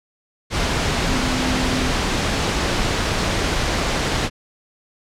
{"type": "tone in noise", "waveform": "sine", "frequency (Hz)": 255.7, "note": "C4", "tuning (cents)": -40, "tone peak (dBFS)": -23, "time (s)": [1.07, 1.94], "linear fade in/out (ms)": 50, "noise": "pink", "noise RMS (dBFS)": -20, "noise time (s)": [0.5, 4.3], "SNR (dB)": -6, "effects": ["low-pass 6000 Hz 12 dB/octave"]}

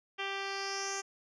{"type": "tone with low-pass filter sweep", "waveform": "10% pulse", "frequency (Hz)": 392.5, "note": "G4", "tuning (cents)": 2, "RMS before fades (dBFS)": -37, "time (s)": [0.18, 1.02], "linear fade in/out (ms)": 20, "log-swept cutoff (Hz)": [3200, 6900], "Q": 4.4, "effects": []}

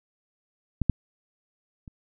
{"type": "clicks", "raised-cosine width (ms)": 5, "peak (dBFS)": [-12, -7, -30], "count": 3, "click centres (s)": [0.817, 0.897, 1.878], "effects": []}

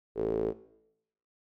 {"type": "tone with band-pass filter", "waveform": "sawtooth", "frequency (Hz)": 55, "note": "A1", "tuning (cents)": 0, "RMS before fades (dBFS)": -30, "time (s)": [0.15, 0.54], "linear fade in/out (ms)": 50, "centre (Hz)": 420, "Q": 8.2, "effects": ["noise-tail reverb RT60 0.8 s tail -17 dB re dry"]}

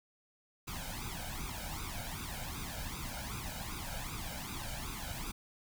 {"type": "noise with flanger", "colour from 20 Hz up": "pink", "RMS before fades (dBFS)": -41, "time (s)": [0.67, 5.32], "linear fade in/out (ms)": 10, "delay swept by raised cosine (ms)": [0.81, 1.34], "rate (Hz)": 2.6, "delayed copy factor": 0.8, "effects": []}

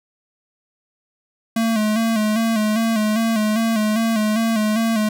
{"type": "tone with vibrato", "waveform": "square", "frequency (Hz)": 220, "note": "A3", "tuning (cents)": 0, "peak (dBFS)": -17, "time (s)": [1.56, 5.09], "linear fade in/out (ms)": 5, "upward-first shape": "square", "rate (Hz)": 2.5, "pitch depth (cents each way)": 52, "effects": []}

